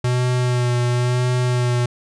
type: tone with vibrato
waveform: square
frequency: 123.47 Hz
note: B2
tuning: in tune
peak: -17 dBFS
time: 0.04-1.86 s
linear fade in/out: 5 ms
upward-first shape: sine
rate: 0.97 Hz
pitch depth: 22 cents each way
effects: resampled to 22050 Hz